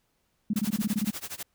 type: tone bursts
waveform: sine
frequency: 210 Hz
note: G#3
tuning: 19 cents sharp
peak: -23 dBFS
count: 11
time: 0.5-1.105 s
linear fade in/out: 5 ms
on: 35 ms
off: 22 ms
type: noise with tremolo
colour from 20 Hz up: white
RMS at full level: -35 dBFS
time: 0.56-1.43 s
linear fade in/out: 5 ms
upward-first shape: sine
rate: 12 Hz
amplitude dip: 95%
effects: pink hiss -73 dBFS RMS until 1.54 s